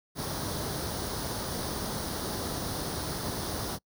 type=noise with comb filter; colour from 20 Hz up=pink; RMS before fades=-33 dBFS; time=0.15-3.79 s; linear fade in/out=50 ms; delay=0.2 ms; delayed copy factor=+0.65; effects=noise-tail reverb RT60 0.1 s tail -26 dB re dry + high-pass 60 Hz 12 dB/octave